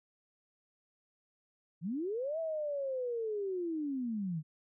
sine linear two-way sweep, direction up then down, 146.83 to 660 to 146.83 Hz, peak -33 dBFS, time 1.81-4.43 s, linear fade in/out 50 ms, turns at 2.39 s, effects none

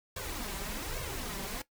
pink noise with flanger, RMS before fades -38 dBFS, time 0.16-1.62 s, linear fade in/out 5 ms, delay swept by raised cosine 1.8 to 5.2 ms, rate 1.2 Hz, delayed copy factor +0.75, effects noise-tail reverb RT60 0.1 s tail -17 dB re dry

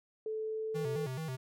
sine tone with pitch glide, 436.5 to 439.5 Hz, A4 to A4, -14 to -2 cents, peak -34 dBFS, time 0.26-1.06 s, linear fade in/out 2 ms, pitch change +12 cents, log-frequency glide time 0.38-0.74 s
square tone with vibrato, 143.9 Hz, D3, 35 cents flat, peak -37 dBFS, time 0.74-1.37 s, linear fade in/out 20 ms, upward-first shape square, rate 4.6 Hz, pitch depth 180 cents each way
effects none

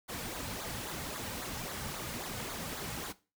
pink noise with flanger, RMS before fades -40 dBFS, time 0.08-3.13 s, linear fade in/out 20 ms, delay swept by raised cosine 0.35 to 3.05 ms, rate 3.7 Hz, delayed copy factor -0.65, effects noise-tail reverb RT60 0.3 s tail -17 dB re dry

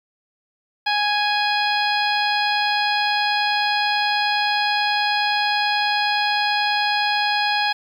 harmonic tone, 830.6 Hz, G#5, in tune, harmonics 1 / 2 / 3 / 4 / 5 / 6, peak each -21 / -24 / -26 / -27 / -28 / -29 dBFS, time 0.86-7.73 s, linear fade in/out 10 ms, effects 8-bit

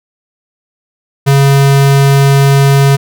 square tone, 138.59 Hz, C#3, in tune, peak -5 dBFS, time 1.26-2.97 s, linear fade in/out 20 ms, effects none

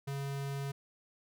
square tone, 139 Hz, C#3, 5 cents sharp, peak -36 dBFS, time 0.07-0.72 s, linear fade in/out 10 ms, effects none

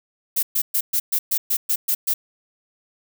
violet noise bursts, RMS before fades -20 dBFS, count 10, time 0.36-2.14 s, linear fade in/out 10 ms, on 70 ms, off 120 ms, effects none

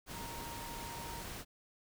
sine tone in noise, 932.3 Hz, A#5, in tune, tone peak -47 dBFS, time 0.12-1.24 s, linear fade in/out 50 ms, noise pink, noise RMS -45 dBFS, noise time 0.06-1.45 s, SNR -5 dB, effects none

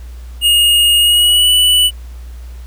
square tone with pitch glide, 2857 to 2966 Hz, F7 to F#7, +39 to +4 cents, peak -8 dBFS, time 0.41-1.91 s, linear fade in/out 50 ms, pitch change +65 cents, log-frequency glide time 0.99-1.51 s, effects added 60 Hz sine -27 dBFS peak until 2.66 s + pink hiss -46 dBFS RMS until 2.66 s

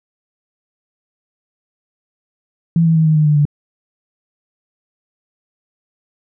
sine tone with pitch steps, 166.5 / 162.98 / 159.53 / 156.16 / 152.86 / 149.63 / 146.46 Hz, E3 / E3 / D#3 / D#3 / D#3 / D3 / D3, +18 / -19 / +44 / +7 / -30 / +33 / -4 cents, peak -9 dBFS, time 2.76-3.453 s, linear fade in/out 2 ms, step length 99 ms, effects none

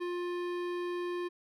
sine tone with hard clipping, 352.7 Hz, F4, 17 cents sharp, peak -35 dBFS, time 0-1.29 s, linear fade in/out 20 ms, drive 16 dB, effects none

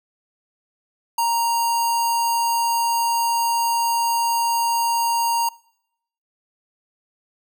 square tone with notch filter, 932.3 Hz, A#5, in tune, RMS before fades -20 dBFS, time 1.18-5.49 s, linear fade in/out 5 ms, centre 2000 Hz, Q 0.67, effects noise-tail reverb RT60 0.8 s tail -24 dB re dry

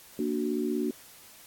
sine chord, Bb augmented, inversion none, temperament equal, 233.1 / 293.7 / 370 Hz, Bb3 / D4 / F#4, 0 / 0 / 0 cents, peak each -31 dBFS, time 0.19-0.91 s, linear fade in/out 2 ms, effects white hiss -52 dBFS RMS until 1.46 s + AAC 64 kbps

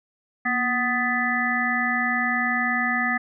harmonic tone with a mistuned harmonic, 249 Hz, B3, 14 cents sharp, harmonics 1 / 3 / 5 / 7 / 8, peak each -28 / -29 / -29 / -25 / -26 dBFS, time 0.45-3.18 s, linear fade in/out 10 ms, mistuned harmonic 1, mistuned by -70 cents, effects none

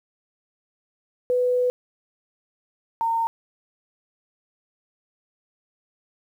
sine tone pair in turn, 496.9 / 914 Hz, B4 / A#5, +11 / -34 cents, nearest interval major seventh, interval 1055 cents, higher second, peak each -18 / -20 dBFS, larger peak first, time 1.3-1.7 / 3.01-3.27 s, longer first, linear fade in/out 0 ms, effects 9-bit

